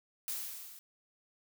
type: noise with level ramp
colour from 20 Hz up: blue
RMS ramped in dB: -36 to -53 dBFS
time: 0.28-0.79 s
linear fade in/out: 0 ms
effects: none